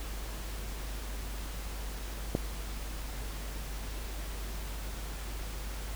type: click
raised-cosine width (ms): 2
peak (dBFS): -14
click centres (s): 2.351
effects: added 50 Hz sine -37 dBFS peak until 5.95 s + pink hiss -44 dBFS RMS until 5.95 s